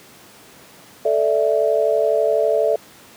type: chord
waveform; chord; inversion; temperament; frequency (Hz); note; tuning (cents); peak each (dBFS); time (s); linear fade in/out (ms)
sine; A suspended fourth; none; equal; 440 / 587.3 / 659.3; A4 / D5 / E5; 0 / 0 / 0; -19; 1.05-2.76; 5
effects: pink hiss -45 dBFS RMS until 3.16 s + high-pass 150 Hz 12 dB/octave